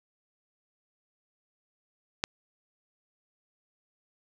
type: click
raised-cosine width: 0.2 ms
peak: -9 dBFS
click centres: 2.239 s
effects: none